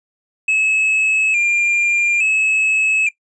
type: tone with vibrato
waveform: triangle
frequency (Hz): 2489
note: D#7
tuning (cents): 0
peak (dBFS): -12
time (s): 0.48-3.09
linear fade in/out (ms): 5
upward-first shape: square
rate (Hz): 0.58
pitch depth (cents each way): 66
effects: noise-tail reverb RT60 0.1 s tail -18 dB re dry + resampled to 22050 Hz